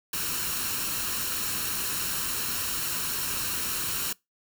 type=noise with comb filter; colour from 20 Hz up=white; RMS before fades=-30 dBFS; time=0.13-4.13 s; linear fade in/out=5 ms; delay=0.72 ms; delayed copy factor=+0.55; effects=noise-tail reverb RT60 0.2 s tail -24 dB re dry